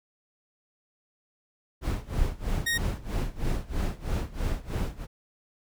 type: noise with tremolo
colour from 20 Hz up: brown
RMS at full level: -26 dBFS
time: 1.81-5.07 s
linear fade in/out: 50 ms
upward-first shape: sine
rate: 3.1 Hz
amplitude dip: 90%
type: tone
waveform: sawtooth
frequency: 1864.7 Hz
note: A#6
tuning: in tune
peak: -21 dBFS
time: 2.66-2.78 s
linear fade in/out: 10 ms
effects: none